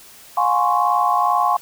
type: chord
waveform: sine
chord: Db major seventh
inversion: first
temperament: equal with one note detuned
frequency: 712.3 / 830.6 / 1046.5 / 1108.7 Hz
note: F5 / Ab5 / C6 / Db6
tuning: +34 / 0 / 0 / 0 cents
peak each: -20 dBFS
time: 0.37-1.57 s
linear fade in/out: 5 ms
effects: white hiss -44 dBFS RMS until 1.61 s